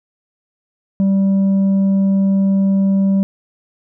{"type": "tone with tanh clipping", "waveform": "sine", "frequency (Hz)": 194.7, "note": "G3", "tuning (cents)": -12, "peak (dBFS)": -12, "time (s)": [1, 3.23], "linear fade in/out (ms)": 0, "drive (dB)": 4, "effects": []}